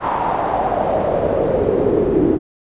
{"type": "noise with band-pass filter sweep", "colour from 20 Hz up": "brown", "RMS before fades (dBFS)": -17, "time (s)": [0, 2.39], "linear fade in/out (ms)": 50, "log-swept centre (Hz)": [990, 330], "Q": 4.3, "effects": ["resampled to 8000 Hz"]}